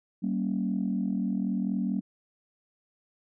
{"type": "chord", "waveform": "sine", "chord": "G diminished", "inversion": "none", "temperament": "equal with one note detuned", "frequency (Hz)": [192.41, 233.1, 277.2], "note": ["G3", "Bb3", "Db4"], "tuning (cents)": [-32, 0, 0], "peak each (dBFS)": [-28, -30, -33], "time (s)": [0.22, 2.01], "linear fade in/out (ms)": 20, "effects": ["tanh soft clip ceiling -18 dBFS"]}